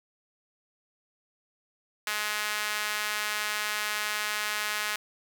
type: tone with high-pass filter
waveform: sawtooth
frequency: 210.8 Hz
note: G#3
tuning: 26 cents sharp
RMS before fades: -31 dBFS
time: 2.07-4.96 s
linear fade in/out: 2 ms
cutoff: 1600 Hz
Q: 1.2
effects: none